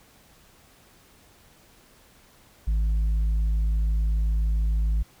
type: tone with tanh clipping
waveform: triangle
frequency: 53.5 Hz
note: A1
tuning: 48 cents flat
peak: -21 dBFS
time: 2.67-5.03 s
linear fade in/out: 10 ms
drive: 8 dB
effects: pink hiss -56 dBFS RMS until 5.2 s